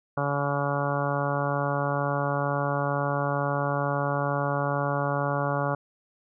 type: harmonic tone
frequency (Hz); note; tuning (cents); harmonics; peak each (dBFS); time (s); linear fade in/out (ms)
142.2; C#3; +45; 1 / 2 / 3 / 4 / 5 / 6 / 7 / 8 / 9 / 10; -29 / -35 / -36 / -30 / -34 / -34 / -37 / -33 / -40 / -35; 0.17-5.75; 5
effects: none